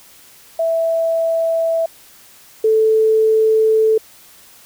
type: tone pair in turn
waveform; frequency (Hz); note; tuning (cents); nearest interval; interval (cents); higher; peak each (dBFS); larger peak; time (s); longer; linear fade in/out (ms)
sine; 658 / 439.2; E5 / A4; -3 / -3; perfect fifth; 700; first; -14 / -10; second; 0.59-1.86 / 2.64-3.98; second; 5
effects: white hiss -45 dBFS RMS until 4.65 s